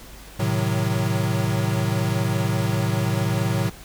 square chord, A diminished seventh, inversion none, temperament equal, 110 / 130.81 / 155.56 / 185 Hz, A2 / C3 / Eb3 / Gb3, 0 / 0 / 0 / 0 cents, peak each -24 / -27 / -29 / -28 dBFS, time 0.39-3.7 s, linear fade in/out 10 ms, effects added 50 Hz sine -44 dBFS peak until 3.84 s + pink hiss -44 dBFS RMS until 3.84 s

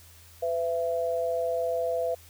sine tone pair together, 504 / 670 Hz, B4 / E5, +35 / +28 cents, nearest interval perfect fourth, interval 493 cents, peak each -28 dBFS, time 0.42-2.15 s, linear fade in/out 10 ms, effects added 84 Hz sine -53 dBFS peak until 2.29 s + white hiss -54 dBFS RMS until 2.29 s

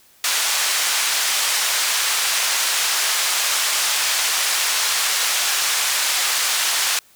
white band-pass noise, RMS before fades -20 dBFS, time 0.24-6.99 s, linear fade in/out 2 ms, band 910 to 7800 Hz, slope 12 dB/octave, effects white hiss -53 dBFS RMS until 7.15 s

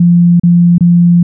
sine tone with dropouts, 173.3 Hz, F3, 13 cents flat, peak -3 dBFS, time 0-1.23 s, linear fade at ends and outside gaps 5 ms, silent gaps 0.398-0.434 / 0.782-0.807 s, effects none

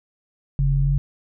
sine tone pair together, 45.61 / 139.3 Hz, F#1 / C#3, -24 / +9 cents, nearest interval octave + perfect fifth, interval 1933 cents, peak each -20 / -18 dBFS, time 0.59-0.98 s, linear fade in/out 0 ms, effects none

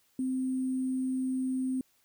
sine tone with sample-and-hold, 259.3 Hz, C4, 15 cents flat, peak -28 dBFS, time 0.19-1.81 s, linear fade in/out 2 ms, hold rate 8820 Hz, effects white hiss -69 dBFS RMS until 2.04 s

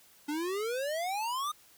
square exponential sweep, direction up, 287.1 to 1244.5 Hz, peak -32 dBFS, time 0.28-1.52 s, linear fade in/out 10 ms, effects white hiss -60 dBFS RMS until 1.77 s

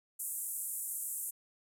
pink band-pass noise, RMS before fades -39 dBFS, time 0.19-1.31 s, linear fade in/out 10 ms, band 8000 to 14000 Hz, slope 48 dB/octave, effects none

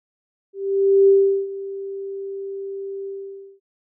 sine tone with ADSR envelope, 392.5 Hz, G4, 2 cents sharp, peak -9 dBFS, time 0.53-3.6 s, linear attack 550 ms, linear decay 390 ms, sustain -18 dB, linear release 530 ms, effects none

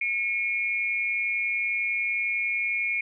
sine tone pair together, 2189 / 2400 Hz, C#7 / D7, -22 / +37 cents, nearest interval major second, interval 159 cents, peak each -27 dBFS, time 0.01-3.01 s, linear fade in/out 5 ms, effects none

